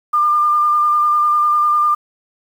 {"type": "tone with vibrato", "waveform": "sine", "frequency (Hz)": 1200, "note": "D6", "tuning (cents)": 37, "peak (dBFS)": -11, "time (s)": [0.13, 1.95], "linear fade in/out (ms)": 10, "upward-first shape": "square", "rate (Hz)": 10, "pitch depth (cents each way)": 12, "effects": ["7-bit"]}